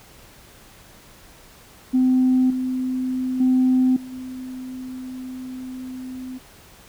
sine tone with level steps, 256.5 Hz, C4, 34 cents flat, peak -13 / -21 / -13 / -33 / -30 dBFS, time 1.93-6.39 s, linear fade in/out 20 ms, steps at 2.5 / 3.4 / 3.96 / 4.12 s, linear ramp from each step 5 ms, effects tanh soft clip ceiling -10 dBFS + pink hiss -48 dBFS RMS until 6.88 s

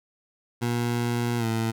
20% pulse tone with pitch glide, 119.4 to 112.96 Hz, A#2 to A2, +42 to +46 cents, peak -19 dBFS, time 0.61-1.72 s, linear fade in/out 20 ms, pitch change -96 cents, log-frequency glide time 1.38-1.45 s, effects none

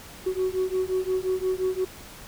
sine beating tone pair, 370 / 375.7 Hz, F#4 / F#4, 0 / +26 cents, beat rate 5.7 Hz, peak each -25 dBFS, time 0.26-1.85 s, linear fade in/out 10 ms, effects tanh soft clip ceiling -19 dBFS + pink hiss -44 dBFS RMS until 2.27 s

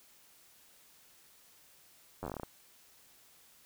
slowing click train, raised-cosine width 1 ms, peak -25 dBFS, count 11, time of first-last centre 2.23-2.433 s, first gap 10 ms, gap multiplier 1.15, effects white hiss -62 dBFS RMS until 3.65 s

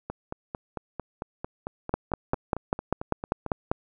two click trains, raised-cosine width 1 ms, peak -18 / -9 dBFS, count 16 / 10, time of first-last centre 0.1-3.463 / 1.94-3.715 s, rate 4.46 / 5.07 Hz, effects none

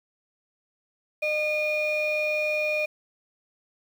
sine tone pair together, 608.8 / 2435 Hz, D#5 / D#7, -38 / -38 cents, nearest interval 2 octaves, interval 2400 cents, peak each -24 dBFS, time 1.22-2.86 s, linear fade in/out 10 ms, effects tanh soft clip ceiling -20 dBFS + 8-bit

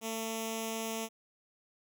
5% pulse tone with notch filter, 223.9 Hz, A3, 30 cents sharp, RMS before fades -37 dBFS, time 0.01-1.09 s, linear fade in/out 50 ms, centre 1600 Hz, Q 0.58, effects none

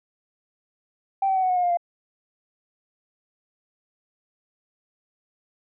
sine tone with pitch steps, 780 / 767 / 754.3 / 741.8 / 729.4 / 717.3 / 705.4 / 693.7 Hz, G5 / G5 / F#5 / F#5 / F#5 / F5 / F5 / F5, -9 / -38 / +33 / +4 / -25 / +46 / +17 / -12 cents, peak -18 dBFS, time 1.22-1.772 s, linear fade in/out 5 ms, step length 69 ms, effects tanh soft clip ceiling -14 dBFS

